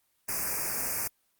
white band-stop noise, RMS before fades -31 dBFS, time 0.28-1.08 s, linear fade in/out 10 ms, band 2600 to 4800 Hz, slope 96 dB/octave, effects white hiss -72 dBFS RMS until 1.39 s + Opus 24 kbps

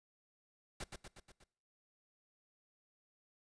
pink noise with echo, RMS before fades -43 dBFS, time 0.8-0.84 s, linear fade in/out 5 ms, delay 120 ms, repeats 5, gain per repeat -4 dB, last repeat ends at 1.44 s, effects noise-tail reverb RT60 0.6 s tail -23 dB re dry + resampled to 22050 Hz

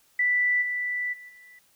sine tone with level steps, 1975.5 Hz, B6, in tune, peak -20 / -26 / -42 / -48 dBFS, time 0.19-1.59 s, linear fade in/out 5 ms, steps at 0.61 / 1.12 / 1.28 s, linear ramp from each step 20 ms, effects white hiss -63 dBFS RMS until 1.75 s

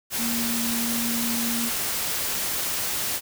sine tone in noise, 233.1 Hz, A#3, in tune, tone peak -27 dBFS, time 0.17-1.71 s, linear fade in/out 50 ms, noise white, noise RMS -27 dBFS, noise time 0.1-3.21 s, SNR -3 dB, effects none

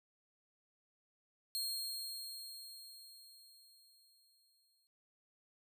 sawtooth tone with exponential decay, 4241 Hz, C8, 23 cents sharp, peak -33 dBFS, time 1.55-4.87 s, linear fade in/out 0 ms, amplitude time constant 720 ms, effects none

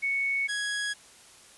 sine / sawtooth tone pair in turn, 2217 / 1664.4 Hz, C#7 / G#6, 0 / +3 cents, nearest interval perfect fourth, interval 497 cents, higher first, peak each -25 / -25 dBFS, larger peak neither, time 0.02-0.48 / 0.48-0.94 s, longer neither, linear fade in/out 20 ms, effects white hiss -53 dBFS RMS until 1.57 s + resampled to 24000 Hz

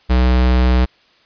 square tone, 62.5 Hz, B1, 21 cents sharp, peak -11 dBFS, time 0.09-0.86 s, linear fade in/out 20 ms, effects white hiss -53 dBFS RMS until 1.25 s + resampled to 11025 Hz

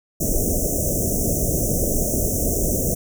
pink band-stop noise, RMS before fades -21 dBFS, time 0.2-2.95 s, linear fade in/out 10 ms, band 680 to 5800 Hz, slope 96 dB/octave, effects none

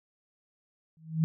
sine tone with exponential growth, 160 Hz, D#3, 49 cents sharp, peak -19 dBFS, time 0.97-1.24 s, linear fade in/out 0 ms, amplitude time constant 58 ms, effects none

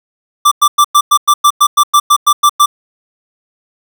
square tone bursts, 1174.7 Hz, D6, in tune, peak -5 dBFS, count 14, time 0.45-2.66 s, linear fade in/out 10 ms, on 65 ms, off 100 ms, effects none

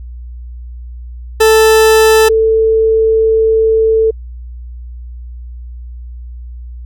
40% pulse / sine tone pair in turn, 440 / 443.8 Hz, A4 / A4, 0 / +15 cents, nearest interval unison, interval 15 cents, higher second, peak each -4 / -7 dBFS, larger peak first, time 1.4-2.29 / 2.29-4.11 s, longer second, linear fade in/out 10 ms, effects added 60 Hz sine -25 dBFS peak until 6.85 s

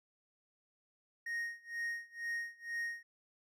triangle tone with tremolo, 1864.7 Hz, A#6, in tune, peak -33 dBFS, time 1.26-3.03 s, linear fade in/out 5 ms, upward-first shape sine, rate 2.1 Hz, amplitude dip 95%, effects none

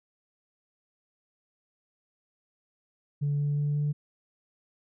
sine tone with pitch steps, 144.3 / 145.22 / 146.15 / 147.08 Hz, D3 / D3 / D3 / D3, -30 / -19 / -8 / +3 cents, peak -23 dBFS, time 3.21-3.93 s, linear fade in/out 20 ms, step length 180 ms, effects tanh soft clip ceiling -22 dBFS

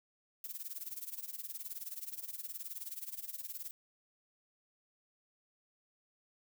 violet noise with tremolo, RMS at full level -41 dBFS, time 0.44-3.71 s, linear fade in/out 2 ms, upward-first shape sine, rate 19 Hz, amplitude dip 85%, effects none

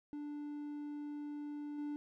triangle tone with level steps, 293.7 Hz, D4, in tune, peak -39 / -36 dBFS, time 0.13-1.96 s, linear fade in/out 0 ms, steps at 1.78 s, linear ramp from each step 5 ms, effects none

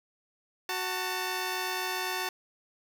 10% pulse tone pair together, 370.7 / 893 Hz, F#4 / A5, +3 / +25 cents, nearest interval octave + minor third, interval 1522 cents, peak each -25 dBFS, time 0.69-2.29 s, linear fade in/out 2 ms, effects none

